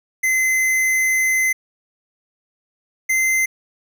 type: tone pair in turn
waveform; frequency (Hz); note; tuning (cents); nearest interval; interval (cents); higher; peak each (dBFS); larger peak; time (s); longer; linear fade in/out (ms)
square; 2052 / 2072; C7 / C7; -34 / -17; unison; 17; second; -16; neither; 0.23-1.53 / 3.09-3.46; first; 10
effects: none